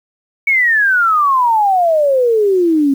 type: exponential sweep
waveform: sine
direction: down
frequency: 2249 to 268.4 Hz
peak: -9 dBFS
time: 0.47-2.94 s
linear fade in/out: 5 ms
effects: 7-bit